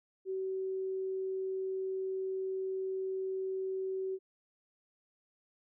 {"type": "tone", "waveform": "sine", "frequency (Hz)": 380, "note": "F#4", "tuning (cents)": 46, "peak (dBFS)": -33, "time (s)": [0.25, 4.19], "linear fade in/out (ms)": 50, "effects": []}